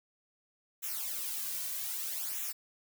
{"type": "noise with flanger", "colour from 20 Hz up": "blue", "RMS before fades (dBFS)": -37, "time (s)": [0.82, 2.53], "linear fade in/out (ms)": 20, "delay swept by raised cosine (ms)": [0.21, 2.41], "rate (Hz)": 0.63, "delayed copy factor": -0.75, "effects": []}